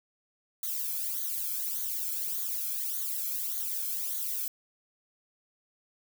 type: noise with flanger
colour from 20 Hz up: violet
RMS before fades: -33 dBFS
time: 0.63-4.48 s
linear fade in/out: 2 ms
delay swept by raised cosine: 0.38 to 1.08 ms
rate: 1.7 Hz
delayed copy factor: -0.9
effects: none